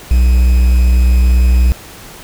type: tone with quantisation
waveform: triangle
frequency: 61.74 Hz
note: B1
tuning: in tune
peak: -4 dBFS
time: 0.11-1.72 s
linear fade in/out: 0 ms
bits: 5
effects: pink hiss -34 dBFS RMS until 2.23 s